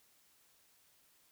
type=silence; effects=white hiss -69 dBFS RMS until 1.31 s